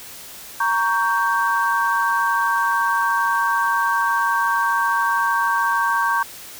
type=chord; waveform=sine; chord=G diminished; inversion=first; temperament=equal with one note detuned; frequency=932.3 / 1119 / 1568 Hz; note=Bb5 / Db6 / G6; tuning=0 / +16 / 0 cents; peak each=-21 dBFS; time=0.6-6.23 s; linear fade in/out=5 ms; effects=white hiss -38 dBFS RMS until 6.59 s